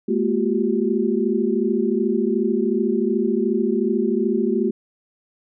sine tone cluster, 211.6 / 234.3 / 353.6 / 387.3 Hz, G#3 / A#3 / F4 / G4, +33 / +9 / +22 / -21 cents, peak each -23 dBFS, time 0.08-4.71 s, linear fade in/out 10 ms, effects none

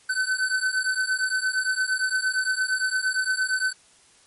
square beating tone pair, 1516 / 1524.7 Hz, F#6 / G6, +42 / -48 cents, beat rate 8.7 Hz, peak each -26 dBFS, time 0.09-3.73 s, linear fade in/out 10 ms, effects white hiss -56 dBFS RMS until 4.26 s + MP3 48 kbps

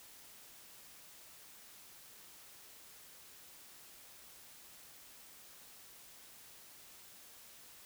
silence, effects white hiss -57 dBFS RMS until 7.85 s

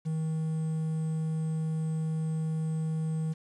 triangle tone with quantisation, 158.8 Hz, D#3, 36 cents sharp, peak -26 dBFS, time 0.05-3.34 s, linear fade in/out 20 ms, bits 9, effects resampled to 24000 Hz

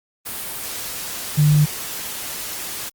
sine tone in noise, 150 Hz, D3, 37 cents sharp, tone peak -11 dBFS, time 1.37-1.66 s, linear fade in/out 20 ms, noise white, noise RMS -29 dBFS, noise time 0.25-2.9 s, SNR +15 dB, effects Opus 32 kbps

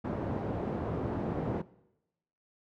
pink band-pass noise, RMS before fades -34 dBFS, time 0.04-1.62 s, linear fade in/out 10 ms, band 100 to 650 Hz, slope 12 dB/octave, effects noise-tail reverb RT60 0.9 s tail -20 dB re dry

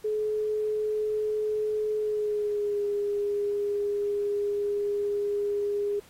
sine tone with pitch glide, 427 to 408.9 Hz, G#4 to G#4, +48 to -27 cents, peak -25 dBFS, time 0.04-6 s, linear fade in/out 10 ms, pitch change -75 cents, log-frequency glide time 1.98-2.82 s, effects pink hiss -56 dBFS RMS until 6.09 s + AAC 48 kbps

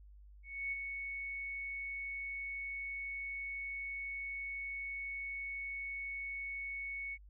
sine tone with ADSR envelope, 2217 Hz, C#7, in tune, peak -34 dBFS, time 0.43-7.18 s, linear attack 290 ms, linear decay 24 ms, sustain -5 dB, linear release 48 ms, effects added 50 Hz sine -54 dBFS peak until 7.29 s

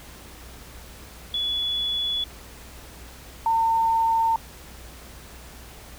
sine tone pair in turn, 3413 / 906.1 Hz, G#7 / A#5, +47 / -49 cents, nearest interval octave + major seventh, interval 2296 cents, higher first, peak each -23 / -18 dBFS, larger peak second, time 1.34-2.24 / 3.46-4.36 s, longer neither, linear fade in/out 2 ms, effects added 60 Hz sine -45 dBFS peak until 5.98 s + pink hiss -45 dBFS RMS until 5.98 s

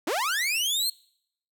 sawtooth linear sweep, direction up, 261.6 to 4315 Hz, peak -21 dBFS, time 0.07-0.9 s, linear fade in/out 5 ms, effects noise-tail reverb RT60 0.7 s tail -25 dB re dry

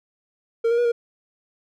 triangle tone with pitch steps, 459.5 / 470 / 481.4 / 470.3 Hz, A#4 / A#4 / B4 / A#4, -25 / +14 / -44 / +15 cents, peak -15 dBFS, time 0.64-0.92 s, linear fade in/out 10 ms, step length 70 ms, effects none

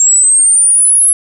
sine exponential sweep, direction up, 7459 to 10980 Hz, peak -5 dBFS, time 0-1.13 s, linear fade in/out 2 ms, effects none

